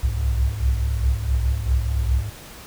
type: tone cluster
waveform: sine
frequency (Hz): 61.6 / 64.5 / 69.2 / 104.2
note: B1 / C2 / C#2 / G#2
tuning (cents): -4 / -24 / -2 / +6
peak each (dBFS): -26 / -21 / -25 / -26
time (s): 0.03-2.3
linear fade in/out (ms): 10
effects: pink hiss -41 dBFS RMS until 2.66 s